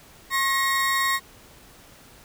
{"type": "tone pair together", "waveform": "35% pulse", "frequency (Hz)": [1083, 1889.3], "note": ["C#6", "A#6"], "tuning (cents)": [-41, 23], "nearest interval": "minor seventh", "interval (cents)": 964, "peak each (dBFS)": -22, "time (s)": [0.3, 1.2], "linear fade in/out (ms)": 50, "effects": ["pink hiss -50 dBFS RMS until 2.24 s"]}